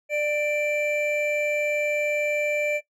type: tone pair together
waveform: triangle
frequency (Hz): 593.7 / 2349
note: D5 / D7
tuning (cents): +19 / 0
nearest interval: 2 octaves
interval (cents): 2381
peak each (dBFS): -22 / -26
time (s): 0.09-2.81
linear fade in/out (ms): 50
effects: noise-tail reverb RT60 0.1 s tail -17 dB re dry